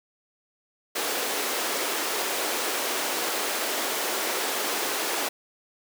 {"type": "high-pass noise", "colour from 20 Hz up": "pink", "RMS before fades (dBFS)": -28, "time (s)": [0.95, 5.29], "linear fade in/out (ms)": 10, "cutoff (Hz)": 330, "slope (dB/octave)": 24, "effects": []}